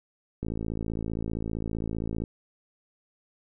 click train, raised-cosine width 3 ms, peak -19 dBFS, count 101, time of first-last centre 0.43-2.238 s, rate 55.3 Hz, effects none

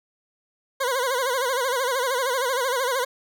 20% pulse tone with vibrato, 512 Hz, C5, 38 cents flat, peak -17 dBFS, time 0.8-3.05 s, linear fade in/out 10 ms, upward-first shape sine, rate 13 Hz, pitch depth 120 cents each way, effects none

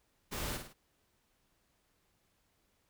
pink noise with echo, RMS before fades -39 dBFS, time 0.31-0.58 s, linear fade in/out 20 ms, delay 52 ms, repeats 3, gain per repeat -6 dB, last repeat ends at 0.736 s, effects pink hiss -75 dBFS RMS until 2.89 s

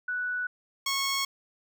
sine / 10% pulse tone pair in turn, 1480 / 1097.3 Hz, F#6 / C#6, 0 / -18 cents, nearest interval perfect fourth, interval 518 cents, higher first, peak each -28 / -18 dBFS, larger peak second, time 0.08-0.47 / 0.86-1.25 s, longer neither, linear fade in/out 5 ms, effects none

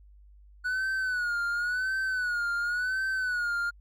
triangle tone with vibrato, 1472 Hz, F#6, 9 cents flat, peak -25 dBFS, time 0.64-3.71 s, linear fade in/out 20 ms, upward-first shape sine, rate 0.93 Hz, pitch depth 87 cents each way, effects added 50 Hz sine -51 dBFS peak until 3.8 s + Opus 48 kbps

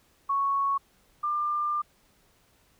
sine tone pair in turn, 1108.7 / 1195 Hz, C#6 / D6, 0 / +30 cents, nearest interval minor second, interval 130 cents, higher second, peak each -23 / -25 dBFS, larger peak first, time 0.29-0.78 / 1.23-1.82 s, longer second, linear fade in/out 10 ms, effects pink hiss -64 dBFS RMS until 2.79 s

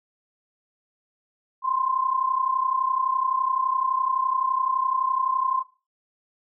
sine tone pair together, 1024 / 1055.8 Hz, C6 / C6, -38 / +15 cents, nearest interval minor second, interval 53 cents, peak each -26 / -23 dBFS, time 1.62-5.64 s, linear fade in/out 50 ms, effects noise-tail reverb RT60 0.3 s tail -17 dB re dry

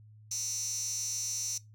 15% pulse tone with high-pass filter, 246.9 Hz, B3, in tune, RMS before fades -35 dBFS, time 0.31-1.58 s, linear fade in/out 5 ms, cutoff 6100 Hz, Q 7.9, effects noise-tail reverb RT60 0.2 s tail -20 dB re dry + added 107 Hz sine -52 dBFS peak until 1.74 s

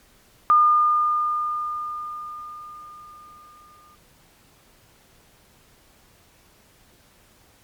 sine tone with exponential decay, 1213 Hz, D#6, 44 cents flat, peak -11 dBFS, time 0.5-3.95 s, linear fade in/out 0 ms, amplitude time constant 750 ms, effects pink hiss -56 dBFS RMS until 7.63 s + MP3 96 kbps

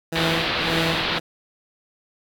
15% pulse tone with tremolo, 164.1 Hz, E3, 8 cents flat, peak -15 dBFS, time 0.12-1.2 s, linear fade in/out 5 ms, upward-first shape sine, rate 1.8 Hz, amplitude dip 85%
white low-pass noise, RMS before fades -24 dBFS, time 0.15-1.19 s, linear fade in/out 10 ms, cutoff 4200 Hz, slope 48 dB/octave
effects none

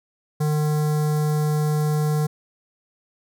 square tone with notch filter, 151.3 Hz, D#3, 48 cents flat, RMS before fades -21 dBFS, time 0.4-2.27 s, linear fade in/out 10 ms, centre 2700 Hz, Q 0.54, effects none

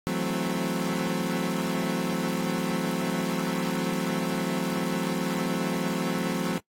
30% pulse chord, F# half-diminished seventh, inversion third, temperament equal, 164.81 / 185 / 220 / 261.6 Hz, E3 / F#3 / A3 / C4, 0 / 0 / 0 / 0 cents, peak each -31 / -27 / -30 / -29 dBFS, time 0.07-6.58 s, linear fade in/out 0 ms, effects noise-tail reverb RT60 0.1 s tail -19 dB re dry + AAC 48 kbps

